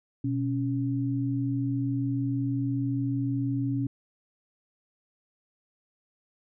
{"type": "tone pair together", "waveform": "sine", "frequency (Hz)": [123.48, 277.2], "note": ["B2", "C#4"], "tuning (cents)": [0, 0], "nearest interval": "octave + major second", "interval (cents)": 1400, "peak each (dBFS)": -28, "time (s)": [0.24, 3.87], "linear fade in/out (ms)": 5, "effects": []}